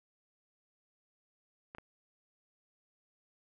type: clicks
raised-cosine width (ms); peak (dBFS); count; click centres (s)
0.5; -30 / -30; 2; 1.749 / 1.784
effects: none